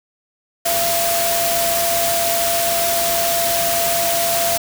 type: tone in noise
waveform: sine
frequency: 681 Hz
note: F5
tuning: 44 cents flat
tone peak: -19 dBFS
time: 0.65-4.58 s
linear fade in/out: 10 ms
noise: white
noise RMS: -20 dBFS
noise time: 0.65-4.58 s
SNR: -2 dB
effects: none